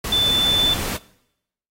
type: tone in noise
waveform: sine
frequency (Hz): 3518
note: A7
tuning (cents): -1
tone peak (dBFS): -15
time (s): 0.12-0.74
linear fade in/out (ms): 5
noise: pink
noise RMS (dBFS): -27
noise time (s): 0.04-0.97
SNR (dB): +9
effects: noise-tail reverb RT60 0.8 s tail -20 dB re dry + AAC 48 kbps